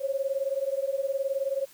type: beating tone pair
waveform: sine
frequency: 536 / 555 Hz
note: C5 / C#5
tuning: +42 / +2 cents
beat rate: 19 Hz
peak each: -29 dBFS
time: 0-1.66 s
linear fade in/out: 20 ms
effects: white hiss -54 dBFS RMS until 1.73 s